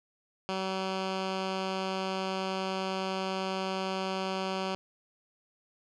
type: tone with low-pass filter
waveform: 10% pulse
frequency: 189.9 Hz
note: F#3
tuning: 45 cents sharp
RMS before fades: -33 dBFS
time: 0.49-4.75 s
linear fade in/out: 0 ms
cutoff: 4400 Hz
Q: 1.4
effects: none